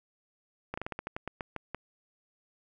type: slowing click train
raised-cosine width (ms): 0.5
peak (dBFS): -20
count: 12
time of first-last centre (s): 0.74-1.746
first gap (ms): 35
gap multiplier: 1.18
effects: none